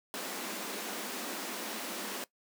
pink high-pass noise, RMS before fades -39 dBFS, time 0.14-2.24 s, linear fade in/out 0 ms, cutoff 190 Hz, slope 96 dB/octave, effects noise-tail reverb RT60 0.1 s tail -18 dB re dry

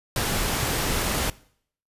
pink noise, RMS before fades -25 dBFS, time 0.16-1.3 s, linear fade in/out 2 ms, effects noise-tail reverb RT60 0.6 s tail -21 dB re dry + resampled to 32000 Hz

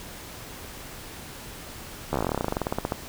slowing click train, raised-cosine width 1 ms, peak -11 dBFS, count 24, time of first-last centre 2.13-2.922 s, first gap 13 ms, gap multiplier 1.08, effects pink hiss -41 dBFS RMS until 3.08 s

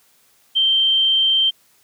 sine tone, 3136 Hz, G7, in tune, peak -13 dBFS, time 0.55-1.51 s, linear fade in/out 20 ms, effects white hiss -57 dBFS RMS until 1.83 s + high-pass 60 Hz 12 dB/octave

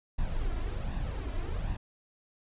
brown noise with flanger, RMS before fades -32 dBFS, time 0.18-1.77 s, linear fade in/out 10 ms, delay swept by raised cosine 1.1 to 3 ms, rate 1.3 Hz, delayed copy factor +0.6, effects resampled to 8000 Hz

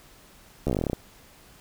slowing click train, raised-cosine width 2 ms, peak -12 dBFS, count 13, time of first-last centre 0.67-0.932 s, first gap 13 ms, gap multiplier 1.09, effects pink hiss -53 dBFS RMS until 1.6 s

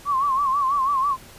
sine tone with vibrato, 1100 Hz, C#6, 14 cents flat, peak -18 dBFS, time 0.05-1.17 s, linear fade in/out 50 ms, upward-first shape sine, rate 6.1 Hz, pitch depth 99 cents each way, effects pink hiss -45 dBFS RMS until 1.38 s + resampled to 32000 Hz

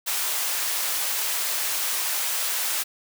white high-pass noise, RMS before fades -26 dBFS, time 0.06-2.84 s, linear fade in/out 20 ms, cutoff 640 Hz, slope 12 dB/octave, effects none

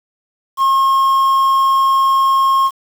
triangle tone with quantisation, 1077 Hz, C6, 50 cents sharp, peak -8 dBFS, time 0.57-2.71 s, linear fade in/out 50 ms, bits 6, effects none

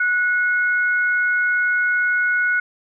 sine tone pair together, 1468.8 / 2169 Hz, F#6 / C#7, -13 / -38 cents, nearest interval perfect fifth, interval 675 cents, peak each -16 / -27 dBFS, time 0-2.6 s, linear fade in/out 5 ms, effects none

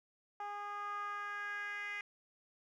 10% pulse tone with band-pass filter sweep, 410 Hz, G#4, 22 cents flat, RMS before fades -42 dBFS, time 0.4-2.01 s, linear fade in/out 2 ms, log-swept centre 910 to 2100 Hz, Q 4, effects none

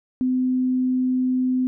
sine tone, 255.2 Hz, C4, 43 cents flat, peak -18 dBFS, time 0.21-1.67 s, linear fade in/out 0 ms, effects none

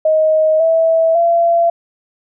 sine tone with pitch steps, 627 / 652.9 / 679.8 Hz, D#5 / E5 / F5, +13 / -17 / -47 cents, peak -9 dBFS, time 0.05-1.7 s, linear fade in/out 5 ms, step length 550 ms, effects none

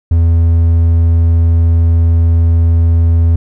triangle tone, 83.3 Hz, E2, 19 cents sharp, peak -4 dBFS, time 0.11-3.36 s, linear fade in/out 5 ms, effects none

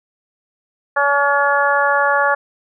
harmonic tone, 283.6 Hz, C#4, 40 cents sharp, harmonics 2 / 3 / 4 / 5 / 6, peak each -19 / -19 / -19 / -19 / -19 dBFS, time 0.96-2.35 s, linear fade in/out 10 ms, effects none

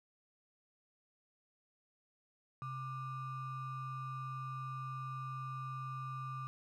triangle ring-modulated tone, 659.3 Hz, E5, in tune, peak -35 dBFS, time 2.62-6.47 s, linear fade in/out 0 ms, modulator 528 Hz, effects none

